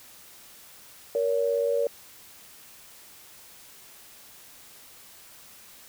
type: tone pair together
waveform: sine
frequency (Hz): 468.2 / 565.9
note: A#4 / C#5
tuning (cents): +8 / +36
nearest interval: minor third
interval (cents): 328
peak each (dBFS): -25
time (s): 1.15-1.87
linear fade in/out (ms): 2
effects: white hiss -50 dBFS RMS until 5.88 s